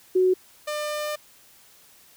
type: tone pair in turn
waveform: sine / sawtooth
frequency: 370 / 599.6 Hz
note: F#4 / D5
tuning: 0 / +36 cents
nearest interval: minor sixth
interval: 836 cents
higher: second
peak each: -16 / -23 dBFS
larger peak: first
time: 0.15-0.34 / 0.67-1.16 s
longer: second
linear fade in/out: 10 ms
effects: white hiss -54 dBFS RMS until 2.16 s